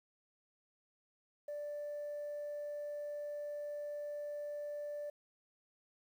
sine tone, 587.3 Hz, D5, in tune, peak -38 dBFS, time 1.48-5.1 s, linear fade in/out 5 ms, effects tanh soft clip ceiling -37 dBFS + 11-bit

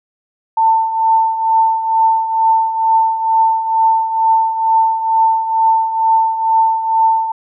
sine tone with tremolo, 894 Hz, A5, 27 cents sharp, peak -7 dBFS, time 0.57-7.32 s, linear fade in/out 5 ms, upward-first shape triangle, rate 2.2 Hz, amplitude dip 70%, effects none

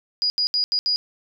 sine tone bursts at uneven times, 4900 Hz, D#8, 27 cents flat, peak -18 dBFS, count 5, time 0.22-0.3 / 0.38-0.47 / 0.54-0.64 / 0.72-0.79 / 0.86-0.96 s, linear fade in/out 0 ms, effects none

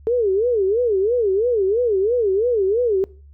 sine tone with vibrato, 432.6 Hz, A4, 29 cents flat, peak -15 dBFS, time 0.07-3.04 s, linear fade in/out 0 ms, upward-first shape sine, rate 3 Hz, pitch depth 240 cents each way, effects noise-tail reverb RT60 0.4 s tail -23 dB re dry + added 71 Hz sine -42 dBFS peak until 3.33 s

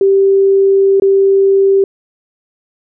sine tone with dropouts, 390.9 Hz, G4, 5 cents flat, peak -6 dBFS, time 0.01-1.84 s, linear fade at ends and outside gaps 2 ms, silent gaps 0.999-1.021 s, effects none

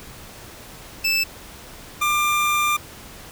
25% pulse tone pair in turn, 2637 / 1192.4 Hz, E7 / D6, 0 / +26 cents, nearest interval octave + major second, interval 1374 cents, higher first, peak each -14 dBFS, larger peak neither, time 1.04-1.24 / 2.01-2.77 s, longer second, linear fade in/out 10 ms, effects pink hiss -41 dBFS RMS until 3.31 s

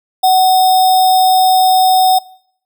sine tone with sample-and-hold, 747 Hz, F#5, 16 cents sharp, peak -6 dBFS, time 0.23-2.19 s, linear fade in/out 10 ms, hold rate 4410 Hz, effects noise-tail reverb RT60 0.6 s tail -22 dB re dry

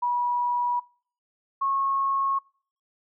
sine tone pair in turn, 971 / 1092.7 Hz, B5 / C#6, -30 / -25 cents, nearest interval major second, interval 205 cents, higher second, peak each -22 dBFS, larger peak neither, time 0.02-0.8 / 1.61-2.39 s, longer neither, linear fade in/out 10 ms, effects noise-tail reverb RT60 0.5 s tail -26 dB re dry

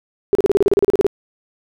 sine tone bursts, 400 Hz, G4, 35 cents sharp, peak -9 dBFS, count 14, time 0.33-1.066 s, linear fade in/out 0 ms, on 21 ms, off 34 ms, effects none

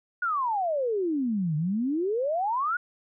sine exponential two-way sweep, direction down then up, 1480 to 146.83 to 1480 Hz, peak -24 dBFS, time 0.22-2.77 s, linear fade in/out 5 ms, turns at 1.56 s, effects none

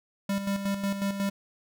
square tone with tremolo, 198.2 Hz, G3, 19 cents sharp, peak -26 dBFS, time 0.29-1.3 s, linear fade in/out 5 ms, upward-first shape square, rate 5.5 Hz, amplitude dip 55%, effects none

